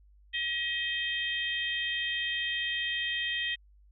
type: harmonic tone with a mistuned harmonic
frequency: 635 Hz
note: D#5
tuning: 35 cents sharp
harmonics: 3 / 4 / 5 / 6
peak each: -33 / -37 / -33 / -41 dBFS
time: 0.33-3.56 s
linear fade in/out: 20 ms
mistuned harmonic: 6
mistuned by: -78 cents
effects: added 50 Hz sine -56 dBFS peak until 3.91 s